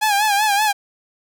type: tone with vibrato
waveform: sawtooth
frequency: 830.6 Hz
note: G#5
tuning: in tune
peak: -11 dBFS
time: 0.01-0.73 s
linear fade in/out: 20 ms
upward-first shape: sine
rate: 5.2 Hz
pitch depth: 79 cents each way
effects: none